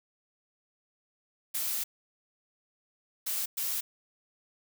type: noise bursts at uneven times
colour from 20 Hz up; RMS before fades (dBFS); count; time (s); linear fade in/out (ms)
blue; -32; 3; 1.54-1.84 / 3.26-3.46 / 3.57-3.81; 10
effects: none

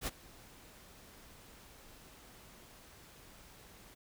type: noise with ADSR envelope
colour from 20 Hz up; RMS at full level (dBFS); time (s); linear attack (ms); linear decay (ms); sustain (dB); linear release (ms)
pink; -35; 0.01-3.95; 61; 27; -22; 16
effects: none

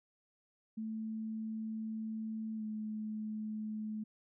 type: tone with pitch glide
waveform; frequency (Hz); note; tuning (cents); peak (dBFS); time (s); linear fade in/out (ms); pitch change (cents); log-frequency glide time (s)
sine; 220 to 215.3; A3 to A3; 0 to -37; -37; 0.77-4.04; 10; -37; 2.56-2.63
effects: none

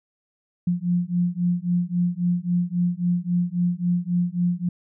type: beating tone pair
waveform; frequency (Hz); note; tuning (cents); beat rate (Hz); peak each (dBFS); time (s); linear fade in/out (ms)
sine; 174.3 / 178; F3 / F3; -3 / +33; 3.7; -23; 0.67-4.69; 5
effects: none

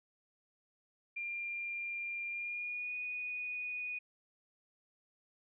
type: tone with pitch glide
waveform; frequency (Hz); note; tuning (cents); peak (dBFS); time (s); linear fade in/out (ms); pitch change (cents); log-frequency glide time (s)
sine; 2392 to 2472; D7 to D#7; +31 to -12; -37; 1.16-3.99; 10; +57; 2.3-2.96
effects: none

